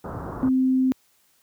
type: low-pass noise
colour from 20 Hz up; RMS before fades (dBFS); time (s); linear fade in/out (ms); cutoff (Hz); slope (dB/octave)
pink; -32; 0.04-0.49; 2; 1400; 48
type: tone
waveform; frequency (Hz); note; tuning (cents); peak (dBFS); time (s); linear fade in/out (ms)
sine; 259.8; C4; -12; -17; 0.43-0.92; 0
effects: white hiss -63 dBFS RMS until 1.42 s + high-pass 60 Hz 12 dB/octave